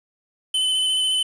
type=tone with vibrato; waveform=square; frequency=3036 Hz; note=F#7; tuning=44 cents sharp; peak=-19 dBFS; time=0.54-1.23 s; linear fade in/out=5 ms; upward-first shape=square; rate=14 Hz; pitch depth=13 cents each way; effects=resampled to 22050 Hz + 8-bit